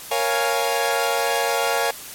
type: chord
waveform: sawtooth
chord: Bb minor seventh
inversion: none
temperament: equal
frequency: 466.2 / 554.4 / 698.5 / 830.6 Hz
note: Bb4 / Db5 / F5 / Ab5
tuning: 0 / 0 / 0 / 0 cents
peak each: -21 dBFS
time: 0.11-1.91 s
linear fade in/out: 5 ms
effects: white hiss -37 dBFS RMS until 2.14 s + MP3 64 kbps